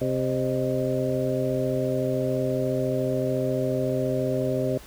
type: harmonic tone with a mistuned harmonic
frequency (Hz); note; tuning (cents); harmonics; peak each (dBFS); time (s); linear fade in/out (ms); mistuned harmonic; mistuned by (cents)
130.81; C3; 0; 1 / 2 / 3 / 4 / 5; -29 / -29 / -29 / -29 / -29; 0.01-4.78; 5; 5; -100
effects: added 50 Hz sine -51 dBFS peak until 4.86 s + pink hiss -47 dBFS RMS until 4.86 s